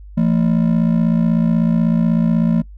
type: ring-modulated tone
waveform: triangle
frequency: 197.9 Hz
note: G3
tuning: 17 cents sharp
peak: -7 dBFS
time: 0.17-2.62 s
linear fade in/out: 10 ms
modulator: 28.1 Hz
effects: noise-tail reverb RT60 0.1 s tail -23 dB re dry + added 50 Hz sine -34 dBFS peak until 2.77 s